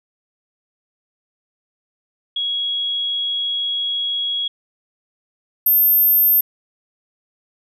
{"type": "tone pair in turn", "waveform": "sine", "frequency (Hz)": [3322, 13288], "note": ["G#7", "G#9"], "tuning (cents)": [0, 0], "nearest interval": "2 octaves", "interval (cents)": 2400, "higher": "second", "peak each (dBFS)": [-19, -11], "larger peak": "second", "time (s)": [[2.36, 4.48], [5.66, 6.41]], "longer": "first", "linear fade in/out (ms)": 5, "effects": []}